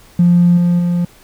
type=tone with level steps; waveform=triangle; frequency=174.61 Hz; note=F3; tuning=in tune; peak=-3 / -7 / -10 dBFS; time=0.19-1.05 s; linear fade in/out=5 ms; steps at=0.57 / 0.79 s; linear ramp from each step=5 ms; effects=tanh soft clip ceiling -4 dBFS + pink hiss -45 dBFS RMS until 1.23 s